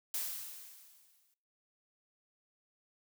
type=noise with exponential decay; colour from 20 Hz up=blue; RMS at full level=-35 dBFS; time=0.14-1.34 s; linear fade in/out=2 ms; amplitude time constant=260 ms; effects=noise-tail reverb RT60 0.5 s tail -21 dB re dry